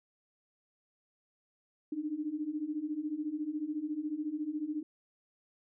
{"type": "beating tone pair", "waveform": "sine", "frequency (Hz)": [293.7, 307.7], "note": ["D4", "D#4"], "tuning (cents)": [0, -19], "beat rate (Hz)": 14, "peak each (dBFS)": [-38, -35], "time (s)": [1.92, 4.83], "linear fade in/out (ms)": 5, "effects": []}